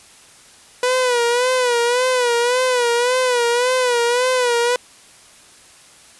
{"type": "tone with vibrato", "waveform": "sawtooth", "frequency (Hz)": 491.7, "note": "B4", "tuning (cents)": -8, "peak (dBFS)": -11, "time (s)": [0.83, 4.76], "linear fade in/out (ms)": 2, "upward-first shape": "sine", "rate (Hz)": 1.8, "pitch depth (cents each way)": 75, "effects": ["white hiss -46 dBFS RMS until 6.19 s", "resampled to 24000 Hz"]}